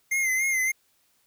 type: tone with vibrato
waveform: square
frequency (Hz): 2093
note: C7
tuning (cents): 0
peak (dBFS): -23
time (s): 0.11-0.72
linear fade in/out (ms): 10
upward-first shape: sine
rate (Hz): 3.5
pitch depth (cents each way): 54
effects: white hiss -67 dBFS RMS until 1.26 s